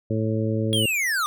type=harmonic tone; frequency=110 Hz; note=A2; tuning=in tune; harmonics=1 / 2 / 3 / 4 / 5; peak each=-24 / -27 / -29 / -30 / -31 dBFS; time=0.1-0.86 s; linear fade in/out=5 ms
type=linear sweep; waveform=square; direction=down; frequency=3322 to 1168 Hz; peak=-22 dBFS; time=0.73-1.26 s; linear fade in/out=0 ms
effects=none